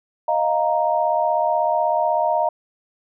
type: chord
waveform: sine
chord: Eb suspended second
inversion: none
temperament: equal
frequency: 622.3 / 698.5 / 932.3 Hz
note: Eb5 / F5 / Bb5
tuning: 0 / 0 / 0 cents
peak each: -21 dBFS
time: 0.28-2.49 s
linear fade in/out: 5 ms
effects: none